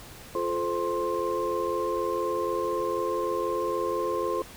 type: tone cluster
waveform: sine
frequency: 349.7 / 433.7 / 520 / 1054 Hz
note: F4 / A4 / C5 / C6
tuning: +2 / -25 / -11 / +12 cents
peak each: -31 dBFS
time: 0.35-4.42 s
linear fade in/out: 2 ms
effects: pink hiss -46 dBFS RMS until 4.56 s